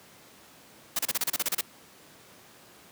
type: noise bursts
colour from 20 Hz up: white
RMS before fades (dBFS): -27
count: 11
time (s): 0.96-1.611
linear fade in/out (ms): 5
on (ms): 31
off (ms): 31
effects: pink hiss -53 dBFS RMS until 2.91 s + high-pass 150 Hz 12 dB/octave